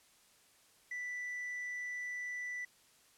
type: tone with tanh clipping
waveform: sine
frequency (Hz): 1975.5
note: B6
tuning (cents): 0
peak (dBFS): -39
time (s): 0.91-2.65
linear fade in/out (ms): 5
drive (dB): 2
effects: white hiss -66 dBFS RMS until 3.17 s + low-pass 11000 Hz 12 dB/octave